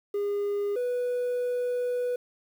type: tone pair in turn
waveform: triangle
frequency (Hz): 407.2 / 492.2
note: G#4 / B4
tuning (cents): -34 / -6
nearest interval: minor third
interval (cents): 328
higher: second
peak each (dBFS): -23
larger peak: neither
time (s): 0.14-0.76 / 0.76-2.16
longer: second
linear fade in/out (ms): 5
effects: tanh soft clip ceiling -20 dBFS + 9-bit